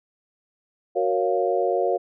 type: chord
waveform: sine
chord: Gb major seventh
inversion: none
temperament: equal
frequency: 370 / 466.2 / 554.4 / 698.5 Hz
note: Gb4 / Bb4 / Db5 / F5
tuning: 0 / 0 / 0 / 0 cents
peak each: -25 dBFS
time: 0.95-1.98 s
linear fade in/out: 20 ms
effects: none